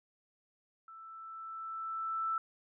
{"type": "tone with level ramp", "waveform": "sine", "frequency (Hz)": 1324, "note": "E6", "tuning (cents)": 7, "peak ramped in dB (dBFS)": [-49, -30], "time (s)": [0.88, 2.38], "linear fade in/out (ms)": 2, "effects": []}